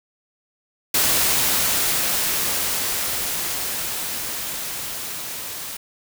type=noise with level ramp; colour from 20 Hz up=white; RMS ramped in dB=-18 to -32 dBFS; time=0.94-5.77 s; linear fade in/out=5 ms; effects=none

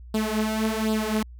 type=tone with flanger; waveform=sawtooth; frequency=217.9 Hz; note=A3; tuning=17 cents flat; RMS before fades=-25 dBFS; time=0.14-1.23 s; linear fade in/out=5 ms; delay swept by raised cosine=0.23 to 6.03 ms; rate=1.3 Hz; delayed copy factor=+0.75; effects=added 60 Hz sine -40 dBFS peak until 1.39 s

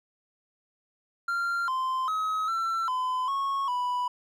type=tone with pitch steps; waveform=triangle; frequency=1386 / 1038 / 1275 / 1344 / 1016 / 1099 / 987 Hz; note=F6 / C6 / D#6 / E6 / B5 / C#6 / B5; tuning=-14 / -14 / +42 / +33 / +49 / -15 / -1 cents; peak=-24 dBFS; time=1.28-4.08 s; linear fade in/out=5 ms; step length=400 ms; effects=none

